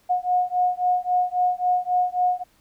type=beating tone pair; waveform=sine; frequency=722 / 725.7 Hz; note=F#5 / F#5; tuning=-43 / -34 cents; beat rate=3.7 Hz; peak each=-22 dBFS; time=0.09-2.44 s; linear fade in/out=20 ms; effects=pink hiss -61 dBFS RMS until 2.6 s